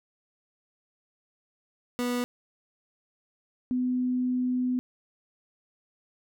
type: tone pair in turn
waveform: 30% pulse / sine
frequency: 244.9 / 251.3 Hz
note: B3 / B3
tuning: -14 / +30 cents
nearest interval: unison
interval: 44 cents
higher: second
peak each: -24 dBFS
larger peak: neither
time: 1.99-2.24 / 3.71-4.79 s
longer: second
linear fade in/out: 0 ms
effects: none